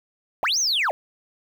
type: linear two-way sweep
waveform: sine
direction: up then down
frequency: 523.3 to 6500 to 523.3 Hz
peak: -17 dBFS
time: 0.43-0.91 s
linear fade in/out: 0 ms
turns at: 0.59 s
effects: tanh soft clip ceiling -18 dBFS + 8-bit